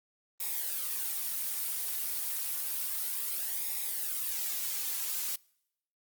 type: noise with flanger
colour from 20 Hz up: blue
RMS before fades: -34 dBFS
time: 0.4-5.36 s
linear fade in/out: 5 ms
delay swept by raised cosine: 0.66 to 3.76 ms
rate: 0.3 Hz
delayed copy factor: -0.65
effects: noise-tail reverb RT60 0.8 s tail -26 dB re dry + Opus 32 kbps